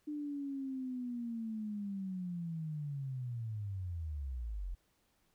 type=linear sweep; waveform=sine; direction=down; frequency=300.9 to 40.89 Hz; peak=-37 dBFS; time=0.07-4.75 s; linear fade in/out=10 ms; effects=pink hiss -75 dBFS RMS until 5.34 s